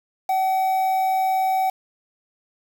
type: tone with quantisation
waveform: triangle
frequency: 759 Hz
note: F#5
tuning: 44 cents sharp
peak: -16 dBFS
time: 0.29-1.7 s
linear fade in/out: 5 ms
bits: 6
effects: none